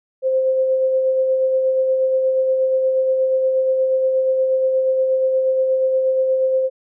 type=tone with tremolo; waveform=sine; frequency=523.3 Hz; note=C5; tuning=in tune; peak=-13 dBFS; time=0.22-6.7 s; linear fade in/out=50 ms; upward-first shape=sine; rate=8.4 Hz; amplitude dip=30%; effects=none